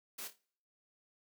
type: noise with echo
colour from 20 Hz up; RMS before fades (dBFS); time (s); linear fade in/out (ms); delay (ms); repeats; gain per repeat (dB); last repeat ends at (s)
white; -44; 0.18-0.28; 10; 27; 4; -9; 0.388
effects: noise-tail reverb RT60 0.6 s tail -26 dB re dry + high-pass 200 Hz 12 dB/octave